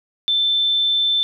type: tone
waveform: sine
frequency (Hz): 3540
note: A7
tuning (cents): +10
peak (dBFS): -15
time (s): 0.28-1.23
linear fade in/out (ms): 0
effects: none